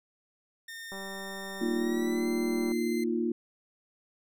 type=tone with pitch glide; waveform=sawtooth; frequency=1823 to 2070 Hz; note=A#6 to C7; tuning=-39 to -19 cents; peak=-37 dBFS; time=0.68-3.04 s; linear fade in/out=5 ms; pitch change=+220 cents; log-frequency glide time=1.75-2.28 s
type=click train; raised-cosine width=1 ms; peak=-30 dBFS; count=350; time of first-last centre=0.92-2.719 s; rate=194 Hz
type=chord; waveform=sine; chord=Bb suspended fourth; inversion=none; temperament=equal; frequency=233.1 / 311.1 / 349.2 Hz; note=Bb3 / Eb4 / F4; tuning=0 / 0 / 0 cents; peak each=-30 / -34 / -30 dBFS; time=1.61-3.32 s; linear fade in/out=5 ms
effects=none